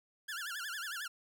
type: tone with vibrato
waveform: sawtooth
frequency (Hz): 1545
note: G6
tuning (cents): -26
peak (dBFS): -35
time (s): 0.28-1.08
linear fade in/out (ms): 10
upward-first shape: sine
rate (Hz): 11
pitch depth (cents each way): 220
effects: none